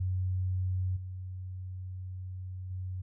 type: tone with level steps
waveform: sine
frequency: 92.5 Hz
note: F#2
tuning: in tune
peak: -28 / -37 / -34 dBFS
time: 0-3.02 s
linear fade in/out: 10 ms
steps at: 0.96 / 2.7 s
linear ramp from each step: 10 ms
effects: none